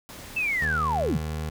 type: noise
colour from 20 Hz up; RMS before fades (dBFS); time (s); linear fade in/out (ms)
pink; -42; 0.09-0.65; 0
type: linear sweep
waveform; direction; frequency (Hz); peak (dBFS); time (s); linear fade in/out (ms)
sine; down; 2683 to 100.3; -23; 0.36-1.18; 10
type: tone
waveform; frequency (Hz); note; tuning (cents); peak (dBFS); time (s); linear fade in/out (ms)
25% pulse; 77.7; D#2; -2; -25; 0.61-1.5; 10
effects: none